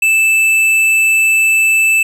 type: tone with tanh clipping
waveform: triangle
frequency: 2637 Hz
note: E7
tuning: in tune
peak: -10 dBFS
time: 0.02-2.03 s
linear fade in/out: 5 ms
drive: 15 dB
effects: none